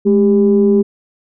sine tone pair together, 210.3 / 397.2 Hz, G#3 / G4, +22 / +23 cents, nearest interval major seventh, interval 1101 cents, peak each -10 dBFS, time 0.05-0.83 s, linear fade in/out 20 ms, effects tanh soft clip ceiling -1 dBFS

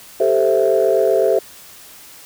sine chord, A minor seventh, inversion third, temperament equal, 392 / 440 / 523.3 / 659.3 Hz, G4 / A4 / C5 / E5, 0 / 0 / 0 / 0 cents, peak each -17 dBFS, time 0.2-1.39 s, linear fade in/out 5 ms, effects tanh soft clip ceiling -4 dBFS + white hiss -41 dBFS RMS until 2.25 s

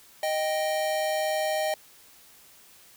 square tone pair together, 622.3 / 784 Hz, D#5 / G5, 0 / 0 cents, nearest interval major third, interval 400 cents, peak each -27 / -31 dBFS, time 0.23-1.74 s, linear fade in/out 2 ms, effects white hiss -54 dBFS RMS until 2.96 s

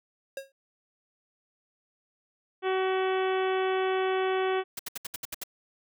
square tone with exponential decay, 543 Hz, C#5, 36 cents flat, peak -31 dBFS, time 0.37-0.52 s, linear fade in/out 2 ms, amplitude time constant 31 ms
harmonic tone, 377.3 Hz, F#4, 34 cents sharp, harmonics 1 / 2 / 3 / 4 / 5 / 6 / 7 / 8 / 9, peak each -26 / -32 / -36 / -38 / -40 / -42 / -43 / -44 / -45 dBFS, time 2.62-4.64 s, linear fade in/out 50 ms
white noise bursts, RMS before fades -35 dBFS, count 8, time 4.77-5.437 s, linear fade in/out 5 ms, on 23 ms, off 69 ms
effects none

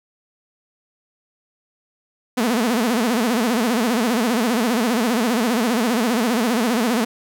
sawtooth tone with vibrato, 233.1 Hz, A#3, in tune, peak -13 dBFS, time 2.37-7.05 s, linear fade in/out 10 ms, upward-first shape sine, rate 15 Hz, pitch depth 160 cents each way, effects 9-bit

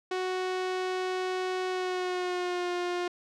sawtooth tone with pitch glide, 370 to 354.5 Hz, F#4 to F4, 0 to +26 cents, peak -25 dBFS, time 0.11-3.08 s, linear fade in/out 5 ms, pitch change -74 cents, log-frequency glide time 1.69-2.72 s, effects low-pass 5000 Hz 12 dB/octave

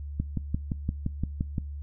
click train, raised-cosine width 5 ms, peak -15 dBFS, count 9, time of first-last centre 0.2-1.582 s, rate 5.79 Hz, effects noise-tail reverb RT60 0.3 s tail -23 dB re dry + added 72 Hz sine -34 dBFS peak until 1.82 s

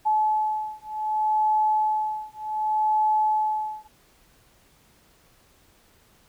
sine beating tone pair, 859 / 859.66 Hz, A5 / A5, -42 / -40 cents, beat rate 0.66 Hz, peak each -24 / -24 dBFS, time 0.05-3.88 s, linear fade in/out 20 ms, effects pink hiss -59 dBFS RMS until 6.28 s

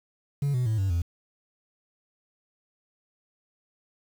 sine tone with pitch steps, 141.9 / 124.97 / 110.05 / 96.92 / 85.35 Hz, C#3 / B2 / A2 / G2 / F2, +41 / +21 / +1 / -19 / -39 cents, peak -20 dBFS, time 0.42-1.02 s, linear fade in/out 5 ms, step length 120 ms, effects tanh soft clip ceiling -22 dBFS + 8-bit

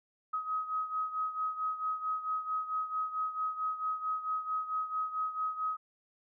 sine beating tone pair, 1265 / 1269.5 Hz, D#6 / D#6, +28 / +34 cents, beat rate 4.5 Hz, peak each -33 / -38 dBFS, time 0.33-5.77 s, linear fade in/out 10 ms, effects none

